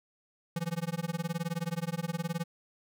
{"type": "tone with tremolo", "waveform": "square", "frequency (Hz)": 168.5, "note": "E3", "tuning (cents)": 38, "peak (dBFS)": -29, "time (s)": [0.56, 2.44], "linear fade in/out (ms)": 2, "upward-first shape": "sine", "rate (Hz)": 19, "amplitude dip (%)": 100, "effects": []}